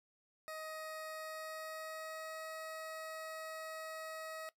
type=tone with pitch glide; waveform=20% pulse; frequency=629 to 636.3 Hz; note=D#5 to D#5; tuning=+19 to +39 cents; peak=-39 dBFS; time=0.48-4.49 s; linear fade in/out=0 ms; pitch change=+20 cents; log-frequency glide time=1.08-2.47 s; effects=noise-tail reverb RT60 0.1 s tail -18 dB re dry